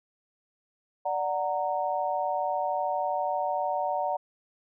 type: chord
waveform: sine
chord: D augmented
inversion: none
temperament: equal with one note detuned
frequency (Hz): 587.3 / 740 / 925.9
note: D5 / F#5 / A#5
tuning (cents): 0 / 0 / -12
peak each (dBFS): -31 / -29 / -31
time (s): 1.05-4.17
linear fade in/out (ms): 10
effects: none